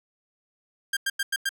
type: tone bursts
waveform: sawtooth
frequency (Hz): 1598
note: G6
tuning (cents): +33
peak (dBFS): -20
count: 5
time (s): 0.93-1.492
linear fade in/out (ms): 5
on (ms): 38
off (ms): 93
effects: none